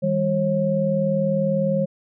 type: tone cluster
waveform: sine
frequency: 160.3 / 200.3 / 541 Hz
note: E3 / G3 / C#5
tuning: -48 / +38 / -42 cents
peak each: -24 / -23 / -21 dBFS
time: 0.02-1.86 s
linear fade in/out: 20 ms
effects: none